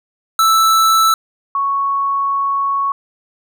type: tone pair in turn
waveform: square / sine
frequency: 1319 / 1109.1 Hz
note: E6 / C#6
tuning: +1 / +1 cents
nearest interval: minor third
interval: 300 cents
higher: first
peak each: -10 / -14 dBFS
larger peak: first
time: 0.39-1.14 / 1.55-2.92 s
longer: second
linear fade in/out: 2 ms
effects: none